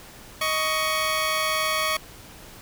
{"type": "tone pair together", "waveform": "15% pulse", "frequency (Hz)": [626.3, 1116], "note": ["D#5", "C#6"], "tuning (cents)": [11, 11], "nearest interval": "minor seventh", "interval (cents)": 1000, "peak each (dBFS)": [-20, -18], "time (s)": [0.41, 1.97], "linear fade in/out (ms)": 5, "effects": ["pink hiss -45 dBFS RMS until 2.61 s"]}